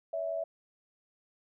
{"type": "tone pair together", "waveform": "sine", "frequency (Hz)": [567, 657], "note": ["C#5", "E5"], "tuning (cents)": [39, -6], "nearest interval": "minor third", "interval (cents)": 255, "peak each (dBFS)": [-38, -32], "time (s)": [0.13, 0.44], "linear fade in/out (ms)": 5, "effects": []}